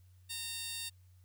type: tone with high-pass filter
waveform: 15% pulse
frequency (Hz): 919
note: A#5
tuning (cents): -25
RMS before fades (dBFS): -41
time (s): 0.29-0.9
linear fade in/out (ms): 20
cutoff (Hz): 4700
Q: 1.3
effects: added 91 Hz sine -58 dBFS peak until 1.24 s + white hiss -75 dBFS RMS until 1.24 s